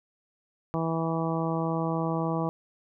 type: harmonic tone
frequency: 163.5 Hz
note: E3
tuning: 14 cents flat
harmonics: 1 / 2 / 3 / 4 / 5 / 6 / 7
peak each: -29 / -32 / -34 / -35 / -36 / -37 / -37 dBFS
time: 0.74-2.49 s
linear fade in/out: 0 ms
effects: none